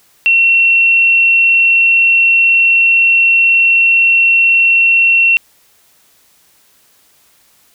sine tone, 2719 Hz, F7, 47 cents flat, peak -6 dBFS, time 0.26-5.37 s, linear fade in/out 0 ms, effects white hiss -51 dBFS RMS until 7.74 s

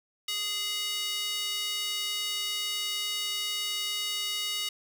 square tone with high-pass filter, 415.3 Hz, G#4, in tune, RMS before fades -32 dBFS, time 0.28-4.69 s, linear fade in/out 5 ms, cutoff 3100 Hz, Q 2.3, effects none

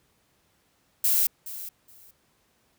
violet noise with echo, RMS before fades -22 dBFS, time 1.04-1.27 s, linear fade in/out 5 ms, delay 420 ms, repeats 2, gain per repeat -15 dB, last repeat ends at 2.11 s, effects pink hiss -67 dBFS RMS until 2.78 s + high-pass 60 Hz 12 dB/octave

